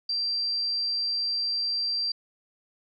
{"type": "tone", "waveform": "sine", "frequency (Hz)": 4711, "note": "D8", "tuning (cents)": 5, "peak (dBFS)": -25, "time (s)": [0.09, 2.12], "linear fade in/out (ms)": 5, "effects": []}